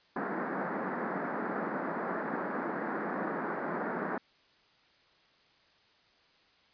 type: band-pass noise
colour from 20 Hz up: pink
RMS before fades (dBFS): -35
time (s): 0.16-4.18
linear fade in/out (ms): 2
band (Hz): 180 to 1800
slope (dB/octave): 48
effects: white hiss -65 dBFS RMS until 6.73 s + resampled to 11025 Hz